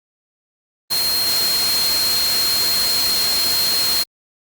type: tone in noise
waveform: sine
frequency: 4213 Hz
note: C8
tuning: 11 cents sharp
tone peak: -17 dBFS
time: 0.9-4.04 s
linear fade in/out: 20 ms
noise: white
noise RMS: -22 dBFS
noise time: 0.9-4.04 s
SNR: +2 dB
effects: Opus 32 kbps